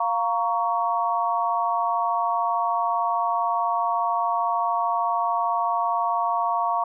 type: chord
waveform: sine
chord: Bb minor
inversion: second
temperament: just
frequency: 699.2 / 932.3 / 1118.8 Hz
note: F5 / Bb5 / Db6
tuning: +2 / 0 / +16 cents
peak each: -25 dBFS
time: 0-6.84 s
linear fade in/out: 5 ms
effects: none